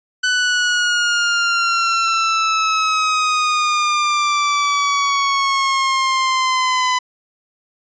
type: exponential sweep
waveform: sawtooth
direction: down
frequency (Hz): 1500 to 1004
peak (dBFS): -11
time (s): 0.23-6.99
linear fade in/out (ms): 10
effects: resampled to 16000 Hz